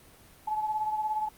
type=beating tone pair; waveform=sine; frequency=857 / 874 Hz; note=A5 / A5; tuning=-46 / -12 cents; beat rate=17 Hz; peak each=-28 / -36 dBFS; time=0.47-1.29 s; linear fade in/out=10 ms; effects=pink hiss -55 dBFS RMS until 1.37 s + Opus 32 kbps